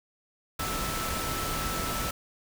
sine tone in noise, 1318 Hz, E6, 1 cent flat, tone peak -35 dBFS, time 0.59-2.11 s, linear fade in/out 5 ms, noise pink, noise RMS -32 dBFS, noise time 0.59-2.11 s, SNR -6 dB, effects none

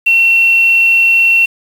sine tone with quantisation, 2718 Hz, F7, 48 cents flat, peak -6 dBFS, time 0.06-1.46 s, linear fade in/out 10 ms, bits 5, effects none

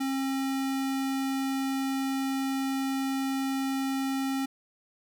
square tone, 269 Hz, C4, 48 cents sharp, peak -28 dBFS, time 0-4.46 s, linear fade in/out 10 ms, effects none

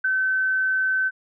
sine tone with ADSR envelope, 1530 Hz, G6, 42 cents flat, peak -17 dBFS, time 0.04-1.11 s, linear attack 9 ms, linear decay 8 ms, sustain -2 dB, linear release 39 ms, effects none

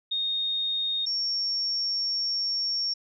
sine tone pair in turn, 3700 / 5498 Hz, A#7 / F8, -14 / -28 cents, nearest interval perfect fifth, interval 686 cents, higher second, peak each -25 dBFS, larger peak neither, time 0.11-1.06 / 1.06-2.94 s, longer second, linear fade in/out 10 ms, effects none

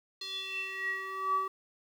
square tone with band-pass filter sweep, 383.4 Hz, G4, 38 cents flat, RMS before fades -35 dBFS, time 0.21-1.48 s, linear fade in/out 5 ms, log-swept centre 4100 to 980 Hz, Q 8.6, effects 10-bit

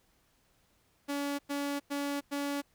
sawtooth tone bursts, 284.2 Hz, C#4, 43 cents sharp, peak -28 dBFS, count 4, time 1.08-2.62 s, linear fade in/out 20 ms, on 310 ms, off 100 ms, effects pink hiss -70 dBFS RMS until 2.74 s

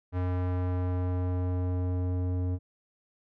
square tone with low-pass filter sweep, 90.5 Hz, F#2, 38 cents flat, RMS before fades -29 dBFS, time 0.12-2.59 s, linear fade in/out 50 ms, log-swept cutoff 1500 to 440 Hz, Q 0.72, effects none

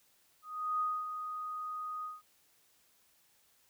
sine tone with ADSR envelope, 1244.5 Hz, D#6, in tune, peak -29 dBFS, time 0.42-2.22 s, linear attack 380 ms, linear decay 250 ms, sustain -8 dB, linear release 180 ms, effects white hiss -69 dBFS RMS until 3.69 s

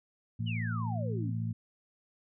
harmonic tone, 56.3 Hz, A1, 40 cents sharp, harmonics 2 / 3 / 4, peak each -32 / -38 / -40 dBFS, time 0.39-1.53 s, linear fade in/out 10 ms
sine exponential sweep, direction down, 3078 to 232.6 Hz, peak -38 dBFS, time 0.46-1.33 s, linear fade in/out 20 ms
effects none

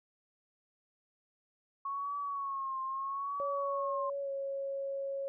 sine tone with vibrato, 1100 Hz, C#6, 14 cents flat, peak -34 dBFS, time 1.85-4.1 s, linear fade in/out 5 ms, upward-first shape triangle, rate 0.78 Hz, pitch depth 74 cents each way
sine tone with pitch glide, 560 to 549.7 Hz, C#5 to C#5, +18 to -15 cents, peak -34 dBFS, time 3.4-5.28 s, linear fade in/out 0 ms, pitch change -33 cents, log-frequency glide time 4.21-4.3 s
effects none

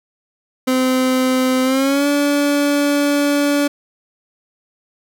30% pulse tone with pitch glide, 257.7 to 287.6 Hz, C4 to D4, -26 to -36 cents, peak -11 dBFS, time 0.67-3.68 s, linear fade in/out 10 ms, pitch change +190 cents, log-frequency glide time 1.63-2.07 s, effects none

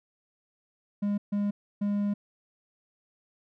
triangle tone bursts at uneven times, 204 Hz, G#3, 31 cents flat, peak -23 dBFS, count 3, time 1.02-1.18 / 1.32-1.51 / 1.81-2.14 s, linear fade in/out 10 ms, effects none

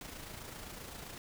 pink noise with amplitude modulation, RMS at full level -45 dBFS, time 0.01-1.18 s, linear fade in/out 2 ms, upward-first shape sine, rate 27.7 Hz, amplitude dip 45%, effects none

